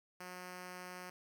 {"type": "tone", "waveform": "5% pulse", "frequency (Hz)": 181.2, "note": "F#3", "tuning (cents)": -36, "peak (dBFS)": -35, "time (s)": [0.2, 1.1], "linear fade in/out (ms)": 5, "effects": []}